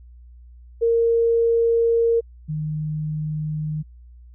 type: tone pair in turn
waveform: sine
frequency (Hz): 462.7 / 153.65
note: A#4 / D#3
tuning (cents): -13 / -21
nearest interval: octave + perfect fifth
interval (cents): 1908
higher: first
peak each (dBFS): -15 / -23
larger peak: first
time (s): 0.81-2.21 / 2.48-3.83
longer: first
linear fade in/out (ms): 20
effects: added 60 Hz sine -42 dBFS peak until 4.34 s